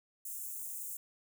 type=high-pass noise; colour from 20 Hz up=white; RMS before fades=-42 dBFS; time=0.25-0.97 s; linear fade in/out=5 ms; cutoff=6900 Hz; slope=48 dB/octave; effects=none